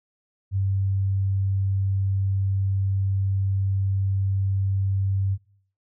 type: tone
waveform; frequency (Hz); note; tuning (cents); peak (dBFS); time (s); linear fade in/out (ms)
sine; 97.2; G2; -14; -20; 0.51-5.38; 50
effects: noise-tail reverb RT60 0.6 s tail -24 dB re dry